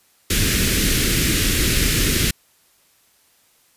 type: band-stop noise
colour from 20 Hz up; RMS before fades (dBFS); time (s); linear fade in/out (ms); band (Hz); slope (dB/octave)
pink; -18; 0.3-2.31; 5; 400 to 1700; 24
effects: white hiss -58 dBFS RMS until 3.76 s + resampled to 32000 Hz